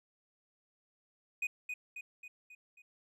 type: tone with echo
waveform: triangle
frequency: 2487 Hz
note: D#7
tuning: 1 cent flat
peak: -30 dBFS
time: 1.42-1.47 s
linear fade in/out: 5 ms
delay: 270 ms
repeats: 5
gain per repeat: -5 dB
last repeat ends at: 2.82 s
effects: none